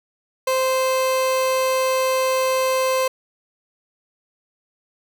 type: tone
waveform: 30% pulse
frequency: 521 Hz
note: C5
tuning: 7 cents flat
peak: -15 dBFS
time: 0.47-3.08 s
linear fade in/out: 5 ms
effects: none